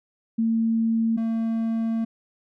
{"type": "tone pair in turn", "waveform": ["sine", "triangle"], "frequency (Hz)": [226.2, 226.2], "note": ["A3", "A3"], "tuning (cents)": [48, 48], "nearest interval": "unison", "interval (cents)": 0, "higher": "neither", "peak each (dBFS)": [-19, -20], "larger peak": "first", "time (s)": [[0.38, 1.17], [1.17, 2.05]], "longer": "second", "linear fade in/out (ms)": 10, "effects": []}